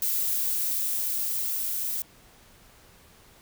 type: noise with level ramp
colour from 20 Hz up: violet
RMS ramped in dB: -26 to -30 dBFS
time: 0.02-2.02 s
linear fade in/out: 2 ms
effects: pink hiss -55 dBFS RMS until 3.41 s

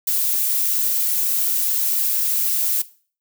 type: noise with flanger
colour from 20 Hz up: violet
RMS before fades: -20 dBFS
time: 0.07-2.82 s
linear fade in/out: 5 ms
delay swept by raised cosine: 1.8 to 6.2 ms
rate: 2.1 Hz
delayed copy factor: -0.5
effects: noise-tail reverb RT60 0.4 s tail -17 dB re dry

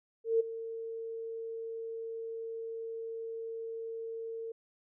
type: tone with ADSR envelope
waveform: sine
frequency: 453.8 Hz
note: A#4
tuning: 47 cents flat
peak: -22 dBFS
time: 0.24-4.52 s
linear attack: 160 ms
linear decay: 13 ms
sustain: -15 dB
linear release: 6 ms
effects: none

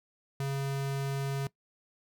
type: tone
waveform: square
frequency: 137.7 Hz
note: C#3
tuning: 11 cents flat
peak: -31 dBFS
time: 0.4-1.47 s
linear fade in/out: 2 ms
effects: noise-tail reverb RT60 0.1 s tail -20 dB re dry

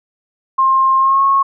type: tone with pitch glide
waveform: sine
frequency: 1062 to 1093.8 Hz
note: C6 to C#6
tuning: +25 to -23 cents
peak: -9 dBFS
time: 0.58-1.43 s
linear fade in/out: 10 ms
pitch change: +52 cents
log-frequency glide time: 0.98-1.23 s
effects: none

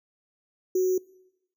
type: tone with sample-and-hold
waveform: sine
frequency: 370 Hz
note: F#4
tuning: in tune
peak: -20 dBFS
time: 0.75-0.98 s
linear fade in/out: 5 ms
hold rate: 6300 Hz
effects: noise-tail reverb RT60 0.9 s tail -23 dB re dry

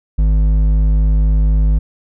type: tone with hard clipping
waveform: sine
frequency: 52 Hz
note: G#1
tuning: 3 cents sharp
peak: -11 dBFS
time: 0.18-1.79 s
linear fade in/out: 10 ms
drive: 7 dB
effects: none

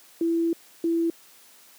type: tone bursts at uneven times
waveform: sine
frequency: 333.4 Hz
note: E4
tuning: 20 cents sharp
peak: -20 dBFS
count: 2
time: 0.21-0.53 / 0.84-1.1 s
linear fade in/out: 2 ms
effects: white hiss -53 dBFS RMS until 1.78 s + high-pass 200 Hz 12 dB/octave

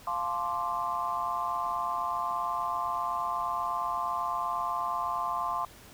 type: chord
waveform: sine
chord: D minor seventh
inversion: first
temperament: equal with one note detuned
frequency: 698.5 / 866.4 / 1046.5 / 1174.7 Hz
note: F5 / A5 / C6 / D6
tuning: 0 / -27 / 0 / 0 cents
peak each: -36 / -37 / -31 / -35 dBFS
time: 0.07-5.65 s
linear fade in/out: 2 ms
effects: pink hiss -52 dBFS RMS until 5.93 s

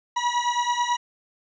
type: beating tone pair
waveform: 40% pulse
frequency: 962 / 971.2 Hz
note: B5 / B5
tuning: -46 / -29 cents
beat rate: 9.2 Hz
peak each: -24 dBFS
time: 0.16-0.97 s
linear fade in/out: 10 ms
effects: resampled to 16000 Hz + 10-bit

